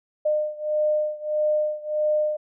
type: beating tone pair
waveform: sine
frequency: 606 / 607.6 Hz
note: D#5 / D#5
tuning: -46 / -41 cents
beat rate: 1.6 Hz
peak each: -23 / -25 dBFS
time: 0.25-2.37 s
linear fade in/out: 10 ms
effects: none